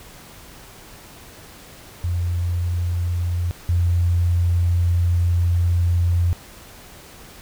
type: tone pair in turn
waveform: sine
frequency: 87.31 / 86.96 Hz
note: F2 / F2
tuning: 0 / -7 cents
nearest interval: unison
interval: 7 cents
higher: first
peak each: -19 / -15 dBFS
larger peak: second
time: 2.04-3.51 / 3.69-6.33 s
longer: second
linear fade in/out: 0 ms
effects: pink hiss -43 dBFS RMS until 7.41 s